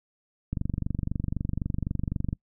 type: click train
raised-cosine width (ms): 5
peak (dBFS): -16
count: 44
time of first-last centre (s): 0.53-2.329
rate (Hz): 23.9
effects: noise-tail reverb RT60 0.1 s tail -25 dB re dry

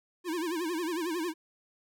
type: tone with vibrato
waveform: square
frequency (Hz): 335.4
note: E4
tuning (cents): +30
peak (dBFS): -31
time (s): 0.24-1.34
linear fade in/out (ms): 50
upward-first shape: sine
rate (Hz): 11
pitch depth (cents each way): 140
effects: none

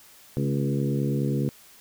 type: harmonic tone with a mistuned harmonic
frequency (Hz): 69.5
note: C#2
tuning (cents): +5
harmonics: 2 / 3 / 4 / 5 / 6 / 7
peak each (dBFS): -25 / -29 / -31 / -33 / -35 / -36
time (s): 0.37-1.49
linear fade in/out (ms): 0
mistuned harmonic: 3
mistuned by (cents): +38
effects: white hiss -52 dBFS RMS until 1.8 s

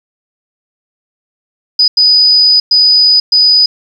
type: tone bursts at uneven times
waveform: sine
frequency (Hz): 4972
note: D#8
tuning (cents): -2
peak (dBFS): -4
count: 4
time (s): 1.79-1.88 / 1.97-2.6 / 2.71-3.2 / 3.32-3.66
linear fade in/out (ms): 5
effects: 7-bit

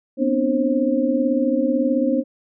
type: tone cluster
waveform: sine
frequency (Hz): 244.3 / 262.6 / 298.2 / 533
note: B3 / C4 / D4 / C5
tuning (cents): -19 / +6 / +27 / +32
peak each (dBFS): -22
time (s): 0.17-2.24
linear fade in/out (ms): 50
effects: none

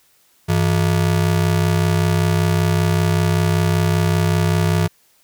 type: ring-modulated tone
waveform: square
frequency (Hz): 131.3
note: C3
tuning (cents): +6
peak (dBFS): -12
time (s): 0.48-4.88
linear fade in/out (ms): 20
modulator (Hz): 32.6
effects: white hiss -57 dBFS RMS until 5.23 s

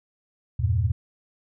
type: chord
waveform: sine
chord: E diminished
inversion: none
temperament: equal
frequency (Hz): 82.41 / 98 / 116.54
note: E2 / G2 / Bb2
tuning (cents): 0 / 0 / 0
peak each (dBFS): -24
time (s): 0.59-0.92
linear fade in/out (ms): 10
effects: none

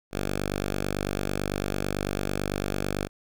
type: tone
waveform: 5% pulse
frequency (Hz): 49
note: G1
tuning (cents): 0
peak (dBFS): -16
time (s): 0.11-3.09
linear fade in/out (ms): 50
effects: none

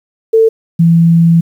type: tone pair in turn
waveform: sine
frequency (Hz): 447.2 / 167.15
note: A4 / E3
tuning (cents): +28 / +24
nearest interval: octave + perfect fourth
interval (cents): 1704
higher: first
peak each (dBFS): -4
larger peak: neither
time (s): 0.33-0.49 / 0.79-1.41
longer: second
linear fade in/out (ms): 10
effects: 7-bit

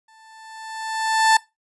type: tone with exponential growth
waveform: 30% pulse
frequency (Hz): 884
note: A5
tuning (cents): +8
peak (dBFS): -9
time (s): 0.08-1.37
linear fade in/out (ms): 5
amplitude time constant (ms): 280
effects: noise-tail reverb RT60 0.2 s tail -19 dB re dry + resampled to 24000 Hz

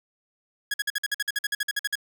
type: tone bursts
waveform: sawtooth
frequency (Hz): 1665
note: G#6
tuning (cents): +4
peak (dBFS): -20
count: 16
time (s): 0.71-1.955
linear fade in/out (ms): 5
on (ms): 30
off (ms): 51
effects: none

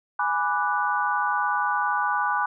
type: chord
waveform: sine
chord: G# half-diminished seventh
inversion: none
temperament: equal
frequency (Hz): 830.6 / 987.8 / 1174.7 / 1480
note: G#5 / B5 / D6 / F#6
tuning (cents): 0 / 0 / 0 / 0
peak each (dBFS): -27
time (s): 0.19-2.46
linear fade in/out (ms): 5
effects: none

